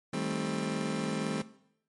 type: chord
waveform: 30% pulse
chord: A half-diminished seventh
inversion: second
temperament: just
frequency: 158.4 / 198 / 220 / 264 Hz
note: Eb3 / G3 / A3 / C4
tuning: +31 / +18 / 0 / +16 cents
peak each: -34 dBFS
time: 0.13-1.42 s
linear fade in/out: 5 ms
effects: noise-tail reverb RT60 0.7 s tail -17 dB re dry + MP3 48 kbps